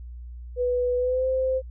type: tone with pitch glide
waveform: sine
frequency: 493.9 to 520.6 Hz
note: B4 to C5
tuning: 0 to -9 cents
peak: -21 dBFS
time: 0.56-1.62 s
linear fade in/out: 50 ms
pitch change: +91 cents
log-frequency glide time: 0.97-1.27 s
effects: added 60 Hz sine -36 dBFS peak until 1.7 s